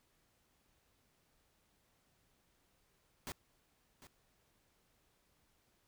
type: noise with echo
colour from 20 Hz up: pink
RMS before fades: -44 dBFS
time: 3.27-3.32 s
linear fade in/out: 0 ms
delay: 750 ms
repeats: 1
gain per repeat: -14 dB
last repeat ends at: 4.07 s
effects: pink hiss -75 dBFS RMS until 5.87 s